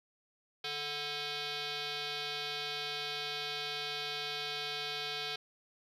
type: tone with frequency modulation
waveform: sine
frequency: 437.2 Hz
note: A4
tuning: 11 cents flat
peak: -34 dBFS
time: 0.64-5.36 s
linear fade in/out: 5 ms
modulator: 587 Hz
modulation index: 7.3
effects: tanh soft clip ceiling -33 dBFS + 12-bit